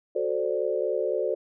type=chord; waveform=sine; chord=D dominant seventh; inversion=first; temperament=equal; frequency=370 / 440 / 523.3 / 587.3 Hz; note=F#4 / A4 / C5 / D5; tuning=0 / 0 / 0 / 0 cents; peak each=-30 / -29 / -29 / -30 dBFS; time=0.15-1.35 s; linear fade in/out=10 ms; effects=none